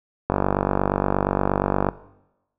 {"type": "click train", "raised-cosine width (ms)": 1, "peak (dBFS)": -5, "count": 78, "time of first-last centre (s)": [0.3, 1.888], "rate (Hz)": 48.5, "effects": ["noise-tail reverb RT60 0.9 s tail -17 dB re dry"]}